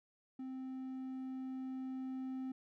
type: tone with level ramp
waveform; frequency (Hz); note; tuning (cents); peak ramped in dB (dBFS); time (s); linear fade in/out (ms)
triangle; 261; C4; -4; -40 to -37; 0.39-2.52; 5
effects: none